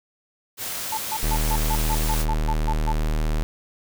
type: noise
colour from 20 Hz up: white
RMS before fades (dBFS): -30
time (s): 0.57-2.26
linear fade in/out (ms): 50
type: tone bursts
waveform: sine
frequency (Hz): 880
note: A5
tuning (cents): 0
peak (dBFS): -24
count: 11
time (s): 0.92-2.925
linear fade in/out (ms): 5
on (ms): 55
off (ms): 140
type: tone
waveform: square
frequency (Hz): 38.54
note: D#1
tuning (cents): -16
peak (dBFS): -21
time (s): 1.23-3.43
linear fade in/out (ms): 0
effects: none